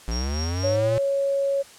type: linear sweep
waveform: square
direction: up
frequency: 55 to 119.5 Hz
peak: -25 dBFS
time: 0.08-0.98 s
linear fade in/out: 0 ms
type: tone with tremolo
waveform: sine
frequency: 5588 Hz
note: F8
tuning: in tune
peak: -29 dBFS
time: 0.11-0.76 s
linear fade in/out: 5 ms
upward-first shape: triangle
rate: 4.1 Hz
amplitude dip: 75%
type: tone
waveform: sine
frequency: 554 Hz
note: C#5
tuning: 1 cent flat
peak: -20 dBFS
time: 0.63-1.63 s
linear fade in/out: 20 ms
effects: white hiss -47 dBFS RMS until 1.78 s + low-pass 9000 Hz 12 dB/octave